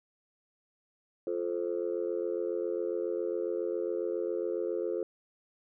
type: chord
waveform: sine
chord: F major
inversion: none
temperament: just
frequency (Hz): 349.2 / 436.5 / 523.8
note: F4 / A4 / C5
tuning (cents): 0 / -14 / +2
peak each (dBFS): -33 / -33 / -35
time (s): 1.27-5.03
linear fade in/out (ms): 2
effects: tanh soft clip ceiling -22 dBFS